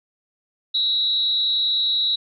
sine tone with amplitude modulation, 3889 Hz, B7, 27 cents flat, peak -15 dBFS, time 0.74-2.16 s, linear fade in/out 10 ms, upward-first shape sine, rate 292 Hz, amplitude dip 60%, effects none

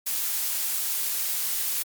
blue noise, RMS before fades -27 dBFS, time 0.06-1.83 s, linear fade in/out 10 ms, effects Opus 48 kbps

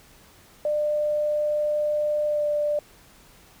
sine tone with pitch glide, 598 to 592.5 Hz, D5 to D5, +31 to +15 cents, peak -21 dBFS, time 0.65-2.79 s, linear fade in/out 2 ms, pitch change -16 cents, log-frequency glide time 2.26-2.45 s, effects pink hiss -53 dBFS RMS until 3.6 s

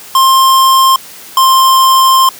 square tone pair in turn, 1058 / 1052.1 Hz, C6 / C6, +19 / +9 cents, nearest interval unison, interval 10 cents, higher first, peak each -5 / -5 dBFS, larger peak neither, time 0.15-0.96 / 1.37-2.29 s, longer second, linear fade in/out 2 ms, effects white hiss -32 dBFS RMS until 2.39 s + high-pass 100 Hz 12 dB/octave

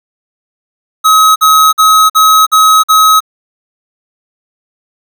square tone bursts, 1275 Hz, D#6, 42 cents sharp, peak -4 dBFS, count 6, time 1.04-3.205 s, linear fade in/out 20 ms, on 320 ms, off 49 ms, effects none

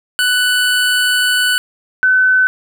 25% pulse / sine tone pair in turn, 1489 / 1514.2 Hz, F#6 / F#6, +11 / +40 cents, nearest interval unison, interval 29 cents, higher second, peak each -8 dBFS, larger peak neither, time 0.19-1.58 / 2.03-2.47 s, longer first, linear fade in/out 0 ms, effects none

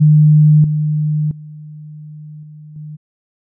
sine tone with level steps, 151.9 Hz, D#3, 41 cents flat, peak -5 / -13 / -30 / -33 / -27 dBFS, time 0-2.97 s, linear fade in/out 20 ms, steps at 0.64 / 1.31 / 2.43 / 2.76 s, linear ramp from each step 2 ms, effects none

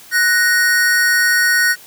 square tone pair together, 1480 / 1864.7 Hz, F#6 / A#6, 0 / 0 cents, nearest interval major third, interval 400 cents, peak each -15 dBFS, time 0.11-1.76 s, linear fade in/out 50 ms, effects white hiss -41 dBFS RMS until 1.86 s + high-pass 80 Hz 12 dB/octave

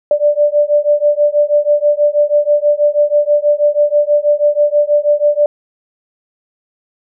sine beating tone pair, 586 / 592.2 Hz, D5 / D5, -4 / +14 cents, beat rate 6.2 Hz, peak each -12 dBFS, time 0.11-5.46 s, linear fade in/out 2 ms, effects none

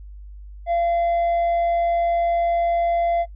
sine tone with tanh clipping, 685 Hz, F5, 34 cents flat, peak -19 dBFS, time 0.66-3.26 s, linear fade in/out 50 ms, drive 4 dB, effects noise-tail reverb RT60 0.1 s tail -17 dB re dry + added 50 Hz sine -36 dBFS peak until 3.35 s

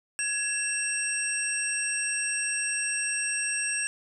sine tone cluster, 1673 / 2685 / 5610 / 8280 Hz, G#6 / E7 / F8 / C9, +12 / +31 / +7 / -19 cents, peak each -33 / -33 / -36 / -29 dBFS, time 0.19-3.87 s, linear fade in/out 0 ms, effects none

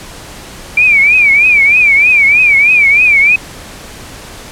sine tone with vibrato, 2343 Hz, D7, 5 cents flat, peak -4 dBFS, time 0.77-3.36 s, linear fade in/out 5 ms, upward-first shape triangle, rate 3.2 Hz, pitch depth 150 cents each way, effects pink hiss -30 dBFS RMS until 4.51 s + low-pass 11000 Hz 12 dB/octave

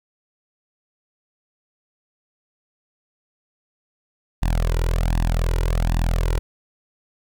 sawtooth tone with flanger, 41.65 Hz, E1, 19 cents sharp, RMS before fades -20 dBFS, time 4.42-6.39 s, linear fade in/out 0 ms, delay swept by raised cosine 1.1 to 2.1 ms, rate 1.3 Hz, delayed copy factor +0.95, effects none

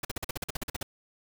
pink noise bursts, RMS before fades -33 dBFS, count 13, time 0.03-0.83 s, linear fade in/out 5 ms, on 20 ms, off 45 ms, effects none

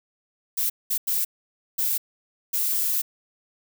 violet noise bursts at uneven times, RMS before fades -24 dBFS, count 5, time 0.57-0.7 / 0.9-0.98 / 1.07-1.25 / 1.78-1.98 / 2.53-3.02 s, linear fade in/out 10 ms, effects none

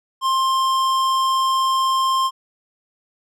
sine tone with tanh clipping, 1056 Hz, C6, 16 cents sharp, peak -18 dBFS, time 0.21-2.31 s, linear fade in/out 50 ms, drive 16 dB, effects none

